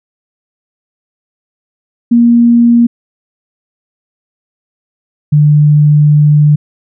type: tone pair in turn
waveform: sine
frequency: 236.2 / 148.8 Hz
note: A#3 / D3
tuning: +23 / +23 cents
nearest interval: minor sixth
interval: 800 cents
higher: first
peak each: -3 dBFS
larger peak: neither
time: 2.11-2.87 / 5.32-6.56 s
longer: second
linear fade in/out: 10 ms
effects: none